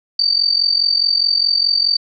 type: tone with amplitude modulation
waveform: sine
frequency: 4609 Hz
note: D8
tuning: 33 cents flat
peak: -9 dBFS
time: 0.19-1.97 s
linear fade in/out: 5 ms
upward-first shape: sine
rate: 44.8 Hz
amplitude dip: 80%
effects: none